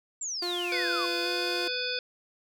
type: exponential sweep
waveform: sine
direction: down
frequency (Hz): 7580 to 1046.5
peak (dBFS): -31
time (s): 0.21-1.06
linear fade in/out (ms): 5
type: tone with vibrato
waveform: sawtooth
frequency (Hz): 349.2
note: F4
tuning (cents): 0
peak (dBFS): -28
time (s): 0.42-1.68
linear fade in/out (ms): 5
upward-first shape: square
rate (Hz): 1.2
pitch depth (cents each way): 15
type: harmonic tone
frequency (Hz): 497.9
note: B4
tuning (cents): +14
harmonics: 1 / 3 / 5 / 7 / 9 / 10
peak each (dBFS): -36 / -36 / -36 / -36 / -36 / -36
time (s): 0.72-1.99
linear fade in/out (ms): 2
effects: none